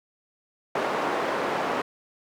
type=band-pass noise; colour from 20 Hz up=white; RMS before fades=-27 dBFS; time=0.75-1.82 s; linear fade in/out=5 ms; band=300 to 970 Hz; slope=12 dB/octave; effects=none